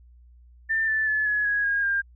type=tone with pitch steps; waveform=sine; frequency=1789 / 1756.2 / 1724.1 / 1692.5 / 1661.5 / 1631.1 / 1601.2 Hz; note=A6 / A6 / A6 / G#6 / G#6 / G#6 / G6; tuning=+28 / -4 / -36 / +32 / 0 / -32 / +36 cents; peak=-21 dBFS; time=0.69-2.02 s; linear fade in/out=20 ms; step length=190 ms; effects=added 60 Hz sine -49 dBFS peak until 2.15 s